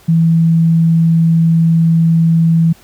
sine tone, 164.6 Hz, E3, 2 cents flat, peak -7 dBFS, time 0.08-2.73 s, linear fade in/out 10 ms, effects pink hiss -45 dBFS RMS until 2.83 s

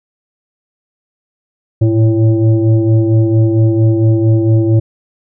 sine tone with frequency modulation, 109.8 Hz, A2, 3 cents flat, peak -7 dBFS, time 1.81-4.8 s, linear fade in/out 10 ms, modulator 224 Hz, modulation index 1.1, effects none

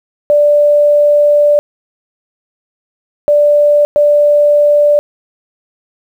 sine tone bursts at uneven times, 587.3 Hz, D5, in tune, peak -5 dBFS, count 3, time 0.3-1.59 / 3.28-3.85 / 3.96-4.99 s, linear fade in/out 0 ms, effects 7-bit

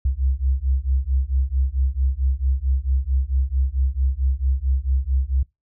sine beating tone pair, 64 / 68.5 Hz, C2 / C#2, -38 / -20 cents, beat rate 4.5 Hz, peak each -21 dBFS, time 0.05-5.43 s, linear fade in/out 5 ms, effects noise-tail reverb RT60 0.2 s tail -24 dB re dry

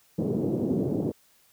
pink band-pass noise, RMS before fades -27 dBFS, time 0.18-1.12 s, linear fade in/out 10 ms, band 140 to 450 Hz, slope 24 dB/octave, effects white hiss -62 dBFS RMS until 1.52 s

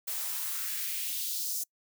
blue noise with high-pass filter sweep, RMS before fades -34 dBFS, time 0.07-1.64 s, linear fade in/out 10 ms, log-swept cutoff 580 to 6300 Hz, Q 1.9, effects noise-tail reverb RT60 0.1 s tail -26 dB re dry

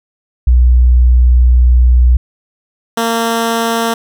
sine / 10% pulse tone pair in turn, 61.4 / 229.4 Hz, B1 / A#3, -9 / -28 cents, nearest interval octave + major seventh, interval 2281 cents, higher second, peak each -4 dBFS, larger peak neither, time 0.47-2.17 / 2.97-3.94 s, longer first, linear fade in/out 5 ms, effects none

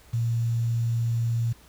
sine tone with quantisation, 116.54 Hz, A#2, in tune, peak -22 dBFS, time 0.13-1.53 s, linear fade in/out 10 ms, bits 8, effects added 60 Hz sine -55 dBFS peak until 1.68 s + pink hiss -55 dBFS RMS until 1.68 s

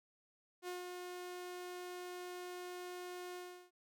sawtooth tone with ADSR envelope, 359.1 Hz, F4, 48 cents sharp, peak -37 dBFS, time 0.62-3.71 s, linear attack 60 ms, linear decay 150 ms, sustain -4 dB, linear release 350 ms, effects none

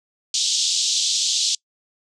pink band-pass noise, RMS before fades -21 dBFS, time 0.34-1.55 s, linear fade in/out 2 ms, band 3300 to 7600 Hz, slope 48 dB/octave, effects noise-tail reverb RT60 0.1 s tail -26 dB re dry

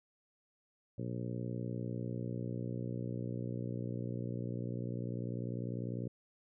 harmonic tone, 60.1 Hz, B1, 46 cents flat, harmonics 2 / 3 / 4 / 5 / 6 / 7 / 8 / 9, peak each -39 / -43 / -45 / -47 / -49 / -50 / -51 / -52 dBFS, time 0.98-6.08 s, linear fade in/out 5 ms, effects none

